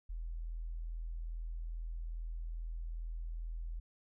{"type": "tone", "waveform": "sine", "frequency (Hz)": 41.2, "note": "E1", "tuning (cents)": 0, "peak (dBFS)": -38, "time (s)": [0.09, 3.8], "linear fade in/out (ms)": 10, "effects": []}